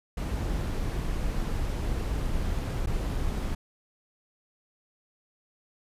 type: noise with dropouts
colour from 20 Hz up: brown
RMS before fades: -29 dBFS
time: 0.17-3.55 s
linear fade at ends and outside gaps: 5 ms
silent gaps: 2.861-2.87 s
effects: resampled to 32000 Hz